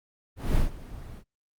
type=noise with ADSR envelope; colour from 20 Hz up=brown; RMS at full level=-21 dBFS; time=0.36-1.24 s; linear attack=210 ms; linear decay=130 ms; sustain=-18 dB; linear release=66 ms; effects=Opus 24 kbps